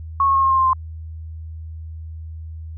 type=tone with pitch steps; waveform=sine; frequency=1100 / 1090.5 / 1081.1 / 1071.8 / 1062.5 / 1053.4 / 1044.3 Hz; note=C#6 / C#6 / C#6 / C6 / C6 / C6 / C6; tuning=-14 / -29 / -44 / +41 / +26 / +11 / -4 cents; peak=-13 dBFS; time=0.2-0.732 s; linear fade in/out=2 ms; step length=76 ms; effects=added 80 Hz sine -30 dBFS peak until 2.77 s